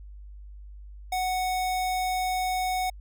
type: tone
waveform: square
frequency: 740 Hz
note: F#5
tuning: in tune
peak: -26 dBFS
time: 1.12-2.9 s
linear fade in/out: 5 ms
effects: added 50 Hz sine -41 dBFS peak until 3 s